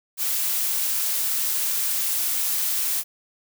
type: noise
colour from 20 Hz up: blue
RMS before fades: -24 dBFS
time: 0.17-3.04 s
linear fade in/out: 50 ms
effects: none